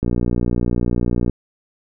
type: click train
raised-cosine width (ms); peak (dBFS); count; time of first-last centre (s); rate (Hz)
3; -7; 77; 0.03-1.297; 60
effects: none